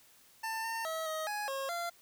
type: tone with pitch steps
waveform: 25% pulse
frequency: 893 / 907 / 644 / 630 / 834 / 542 / 689 Hz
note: A5 / A#5 / E5 / D#5 / G#5 / C#5 / F5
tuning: +25 / -48 / -41 / +21 / +7 / -39 / -24 cents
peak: -31 dBFS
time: 0.43-1.9 s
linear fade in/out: 10 ms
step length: 210 ms
effects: white hiss -62 dBFS RMS until 2.01 s